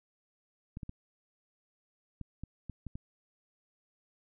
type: clicks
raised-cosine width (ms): 5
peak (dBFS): -28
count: 8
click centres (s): 0.771 / 0.832 / 0.894 / 2.213 / 2.436 / 2.697 / 2.867 / 2.955
effects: none